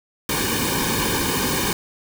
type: noise with comb filter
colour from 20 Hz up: pink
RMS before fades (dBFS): -22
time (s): 0.29-1.73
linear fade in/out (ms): 2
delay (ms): 1.5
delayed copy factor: -0.9
effects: none